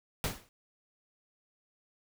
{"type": "noise with exponential decay", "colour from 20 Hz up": "pink", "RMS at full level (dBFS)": -29, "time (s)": [0.24, 0.49], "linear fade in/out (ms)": 1, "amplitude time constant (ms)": 53, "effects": []}